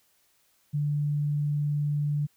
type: tone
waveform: sine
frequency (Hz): 146.83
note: D3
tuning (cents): 0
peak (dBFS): -24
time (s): 0.73-2.27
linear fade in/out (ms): 20
effects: white hiss -67 dBFS RMS until 2.36 s